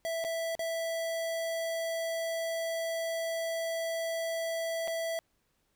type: tone with dropouts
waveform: square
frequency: 659.3 Hz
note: E5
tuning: in tune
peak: -32 dBFS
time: 0.05-5.19 s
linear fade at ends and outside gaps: 0 ms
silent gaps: 0.241-0.248 / 0.552-0.593 / 4.875-4.88 s
effects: pink hiss -75 dBFS RMS until 5.75 s